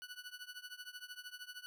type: tone with tremolo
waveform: 20% pulse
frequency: 1480 Hz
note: F#6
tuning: in tune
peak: -39 dBFS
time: 0.02-1.66 s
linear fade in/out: 0 ms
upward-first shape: triangle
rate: 13 Hz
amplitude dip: 95%
effects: none